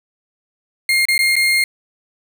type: tone with dropouts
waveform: 35% pulse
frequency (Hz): 2126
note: C7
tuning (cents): +27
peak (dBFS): -11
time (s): 0.89-1.64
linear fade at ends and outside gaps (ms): 2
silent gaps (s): 1.054-1.085 / 1.179-1.19 / 1.356-1.364
effects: none